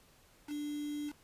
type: tone with quantisation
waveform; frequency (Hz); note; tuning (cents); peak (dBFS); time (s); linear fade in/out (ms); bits
sine; 294.5; D4; +5; -36; 0.47-1.13; 50; 8
effects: pink hiss -64 dBFS RMS until 1.23 s + resampled to 32000 Hz